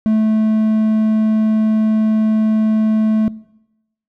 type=tone; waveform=triangle; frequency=217.7 Hz; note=A3; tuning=18 cents flat; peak=-9 dBFS; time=0.06-3.28 s; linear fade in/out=0 ms; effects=noise-tail reverb RT60 0.9 s tail -21 dB re dry